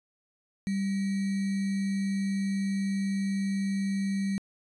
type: tone with sample-and-hold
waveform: sine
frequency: 196 Hz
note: G3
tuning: in tune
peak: -26 dBFS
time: 0.67-4.38 s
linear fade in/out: 0 ms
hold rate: 2100 Hz
effects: resampled to 24000 Hz